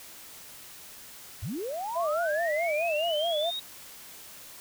sine linear sweep, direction up, 69.3 to 3814 Hz, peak -31 dBFS, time 1.42-3.6 s, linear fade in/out 10 ms
sine tone with vibrato, 640 Hz, D#5, 49 cents sharp, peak -26 dBFS, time 1.95-3.51 s, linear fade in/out 20 ms, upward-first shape sine, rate 4.7 Hz, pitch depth 130 cents each way
effects white hiss -47 dBFS RMS until 4.6 s

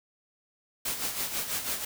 white noise with tremolo, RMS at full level -30 dBFS, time 0.85-1.85 s, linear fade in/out 5 ms, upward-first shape sine, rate 6.1 Hz, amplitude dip 60%, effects none

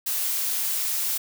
blue noise, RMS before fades -26 dBFS, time 0.06-1.18 s, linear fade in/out 10 ms, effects none

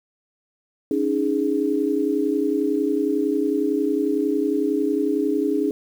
sine chord, C# suspended second, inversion none, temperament equal with one note detuned, 280.1 / 311.1 / 415.3 Hz, C#4 / D#4 / G#4, +18 / 0 / 0 cents, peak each -23 dBFS, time 0.91-5.71 s, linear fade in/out 2 ms, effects 8-bit

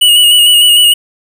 square tone with vibrato, 2906 Hz, F#7, 32 cents flat, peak -4 dBFS, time 0.01-0.94 s, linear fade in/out 10 ms, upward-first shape square, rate 6.6 Hz, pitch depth 28 cents each way, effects none

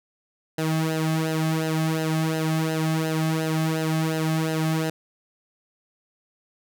sawtooth tone with flanger, 159.1 Hz, D#3, 39 cents sharp, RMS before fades -24 dBFS, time 0.58-4.9 s, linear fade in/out 5 ms, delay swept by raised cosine 0.86 to 2.16 ms, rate 2.8 Hz, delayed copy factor -0.75, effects none

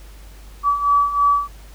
sine beating tone pair, 1145 / 1148.1 Hz, D6 / D6, -44 / -40 cents, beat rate 3.1 Hz, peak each -20 / -15 dBFS, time 0.63-1.48 s, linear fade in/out 50 ms, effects added 50 Hz sine -38 dBFS peak until 1.74 s + pink hiss -48 dBFS RMS until 1.74 s

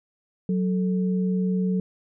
sine tone pair together, 185 / 440 Hz, F#3 / A4, 0 / 0 cents, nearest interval octave + minor third, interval 1500 cents, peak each -21 / -31 dBFS, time 0.49-1.8 s, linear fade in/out 2 ms, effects none

